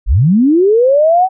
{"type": "linear sweep", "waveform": "sine", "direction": "up", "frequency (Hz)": [34.09, 770], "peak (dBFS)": -6, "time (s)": [0.06, 1.29], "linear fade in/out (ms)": 50, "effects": []}